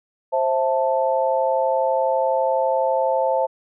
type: chord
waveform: sine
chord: A minor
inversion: first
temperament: just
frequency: 528 / 660 / 880 Hz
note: C5 / E5 / A5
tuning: +16 / +2 / 0 cents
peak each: -20 / -23 / -22 dBFS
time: 0.32-3.47 s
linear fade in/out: 20 ms
effects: none